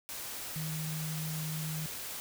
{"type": "tone in noise", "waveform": "sine", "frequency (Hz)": 156.8, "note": "D#3", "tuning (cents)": 14, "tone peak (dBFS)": -35, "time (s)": [0.56, 1.86], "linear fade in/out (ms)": 0, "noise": "white", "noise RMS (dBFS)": -41, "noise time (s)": [0.09, 2.2], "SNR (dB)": 3, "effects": []}